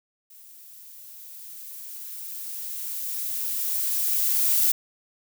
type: noise with level ramp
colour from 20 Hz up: violet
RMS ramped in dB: -49 to -20 dBFS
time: 0.3-4.72 s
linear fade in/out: 5 ms
effects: none